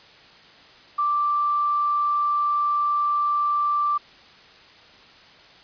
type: tone with quantisation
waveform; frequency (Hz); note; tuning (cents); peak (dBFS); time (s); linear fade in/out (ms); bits
sine; 1174.7; D6; 0; -19; 0.98-3.98; 10; 8
effects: white hiss -49 dBFS RMS until 5.63 s + resampled to 11025 Hz